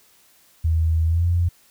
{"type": "tone with pitch glide", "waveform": "sine", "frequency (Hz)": [80.9, 86.71], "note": ["E2", "F2"], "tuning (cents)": [-32, -12], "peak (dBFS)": -16, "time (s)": [0.64, 1.49], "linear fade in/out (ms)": 10, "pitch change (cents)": 120, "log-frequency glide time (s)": [1.06, 1.26], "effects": ["white hiss -56 dBFS RMS until 1.7 s"]}